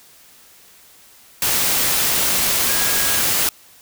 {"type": "tone in noise", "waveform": "sine", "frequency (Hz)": 1646, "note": "G#6", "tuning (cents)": -16, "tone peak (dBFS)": -28, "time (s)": [2.69, 3.2], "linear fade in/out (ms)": 2, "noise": "white", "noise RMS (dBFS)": -18, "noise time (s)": [1.42, 3.49], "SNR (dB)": -13, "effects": ["white hiss -48 dBFS RMS until 3.81 s"]}